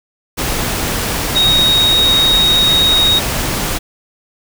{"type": "tone in noise", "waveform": "sine", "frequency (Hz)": 3762, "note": "A#7", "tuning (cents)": 15, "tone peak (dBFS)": -9, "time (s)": [1.35, 3.2], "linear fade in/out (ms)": 20, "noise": "pink", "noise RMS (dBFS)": -18, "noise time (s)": [0.37, 3.79], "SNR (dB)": 6, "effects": []}